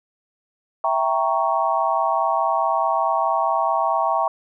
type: chord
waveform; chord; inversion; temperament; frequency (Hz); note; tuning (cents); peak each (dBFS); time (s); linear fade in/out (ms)
sine; E diminished seventh; none; equal; 659.3 / 784 / 932.3 / 1108.7; E5 / G5 / Bb5 / Db6; 0 / 0 / 0 / 0; -23; 0.84-4.28; 2
effects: none